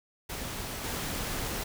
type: noise with level steps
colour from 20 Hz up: pink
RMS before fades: -37 / -34 dBFS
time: 0.29-1.64 s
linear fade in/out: 10 ms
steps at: 0.84 s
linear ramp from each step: 5 ms
effects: none